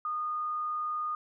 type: tone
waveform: sine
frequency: 1227 Hz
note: D#6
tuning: 25 cents flat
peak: -30 dBFS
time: 0.05-1.15 s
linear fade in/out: 2 ms
effects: none